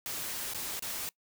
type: noise with dropouts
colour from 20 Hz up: white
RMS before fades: -37 dBFS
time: 0.06-1.09 s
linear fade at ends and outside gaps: 0 ms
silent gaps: 0.536-0.546 / 0.794-0.823 s
effects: noise-tail reverb RT60 0.1 s tail -23 dB re dry